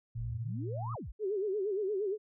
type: tone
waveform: sine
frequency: 115.3 Hz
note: A#2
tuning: 19 cents flat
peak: -35 dBFS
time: 0.15-0.96 s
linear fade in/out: 10 ms
type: exponential two-way sweep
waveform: sine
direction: up then down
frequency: 36.39 to 1293 to 36.39 Hz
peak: -39 dBFS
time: 0.17-1.12 s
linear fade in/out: 10 ms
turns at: 0.93 s
type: tone with vibrato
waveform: sine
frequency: 401.5 Hz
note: G4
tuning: 41 cents sharp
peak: -30 dBFS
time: 1.19-2.18 s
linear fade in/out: 50 ms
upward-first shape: sine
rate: 8.6 Hz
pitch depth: 130 cents each way
effects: none